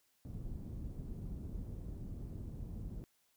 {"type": "low-pass noise", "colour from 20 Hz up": "pink", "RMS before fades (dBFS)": -44, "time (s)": [0.25, 3.04], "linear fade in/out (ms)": 0, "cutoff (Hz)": 210, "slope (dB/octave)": 12, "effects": ["white hiss -75 dBFS RMS until 3.36 s"]}